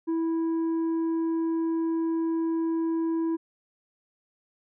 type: tone with tanh clipping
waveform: triangle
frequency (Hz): 328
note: E4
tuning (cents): -9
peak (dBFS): -25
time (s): 0.07-3.37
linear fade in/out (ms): 20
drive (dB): 9
effects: none